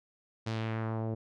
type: tone with low-pass filter sweep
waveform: sawtooth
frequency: 111.6 Hz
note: A2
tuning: 25 cents sharp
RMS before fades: -34 dBFS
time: 0.46-1.15 s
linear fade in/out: 10 ms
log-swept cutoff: 5500 to 500 Hz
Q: 1.4
effects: none